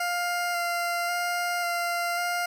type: tone with vibrato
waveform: 20% pulse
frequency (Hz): 698.5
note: F5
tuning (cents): 0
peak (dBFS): -21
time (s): 0-2.46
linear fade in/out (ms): 5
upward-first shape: square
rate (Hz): 0.92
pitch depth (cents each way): 12
effects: none